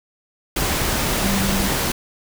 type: tone in noise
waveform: sine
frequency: 195.3 Hz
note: G3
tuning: 6 cents flat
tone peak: -21 dBFS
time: 1.23-1.68 s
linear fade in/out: 5 ms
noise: pink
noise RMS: -21 dBFS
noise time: 0.56-1.92 s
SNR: -3 dB
effects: none